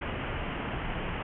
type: low-pass noise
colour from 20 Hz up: pink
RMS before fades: -34 dBFS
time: 0.01-1.23 s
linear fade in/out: 10 ms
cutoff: 3100 Hz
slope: 96 dB/octave
effects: none